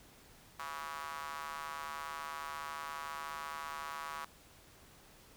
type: tone with high-pass filter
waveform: square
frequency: 75.4 Hz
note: D2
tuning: 46 cents sharp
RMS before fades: -43 dBFS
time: 0.59-4.25 s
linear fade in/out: 5 ms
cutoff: 1100 Hz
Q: 3.9
effects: pink hiss -60 dBFS RMS until 5.36 s